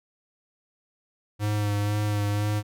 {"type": "tone with vibrato", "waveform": "square", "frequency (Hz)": 103.83, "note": "G#2", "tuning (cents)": 0, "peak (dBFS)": -24, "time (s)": [1.39, 2.63], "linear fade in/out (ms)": 50, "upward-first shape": "sine", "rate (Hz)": 2, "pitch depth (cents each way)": 22, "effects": []}